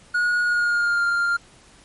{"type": "tone with pitch glide", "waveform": "triangle", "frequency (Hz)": [1448, 1397.1], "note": ["F#6", "F6"], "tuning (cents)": [-38, 0], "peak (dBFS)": -16, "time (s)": [0.14, 1.37], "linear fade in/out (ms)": 10, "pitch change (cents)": -62, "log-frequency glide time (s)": [0.43, 1.04], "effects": ["pink hiss -51 dBFS RMS until 1.84 s", "MP3 48 kbps"]}